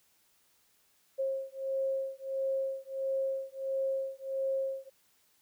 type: beating tone pair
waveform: sine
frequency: 536 / 537.5 Hz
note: C5 / C5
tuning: +42 / +47 cents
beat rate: 1.5 Hz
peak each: -34 / -34 dBFS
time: 1.18-4.9 s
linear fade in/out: 20 ms
effects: white hiss -69 dBFS RMS until 5.41 s